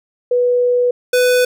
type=tone pair in turn; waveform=sine / square; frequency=491 / 497.9 Hz; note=B4 / B4; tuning=-10 / +14 cents; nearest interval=unison; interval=24 cents; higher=second; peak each=-11 dBFS; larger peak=neither; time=0.31-0.91 / 1.13-1.45 s; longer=first; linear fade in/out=5 ms; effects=none